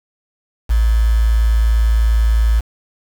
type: tone with quantisation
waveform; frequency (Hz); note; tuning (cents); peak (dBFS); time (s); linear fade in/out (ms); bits
sine; 55.7; A1; +22; -10; 0.69-2.61; 20; 5
effects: none